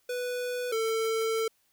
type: tone pair in turn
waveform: square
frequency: 493.9 / 447 Hz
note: B4 / A4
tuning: 0 / +27 cents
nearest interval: major second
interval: 173 cents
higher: first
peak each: -31 / -27 dBFS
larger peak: second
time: 0.09-0.72 / 0.72-1.48 s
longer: second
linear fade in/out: 5 ms
effects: white hiss -70 dBFS RMS until 1.72 s